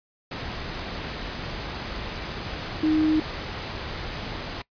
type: tone in noise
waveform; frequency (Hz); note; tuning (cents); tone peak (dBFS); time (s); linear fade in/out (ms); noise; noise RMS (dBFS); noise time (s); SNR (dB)
sine; 311.1; D#4; 0; -18; 2.83-3.2; 5; pink; -33; 0.31-4.62; +12
effects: noise-tail reverb RT60 0.1 s tail -21 dB re dry + resampled to 11025 Hz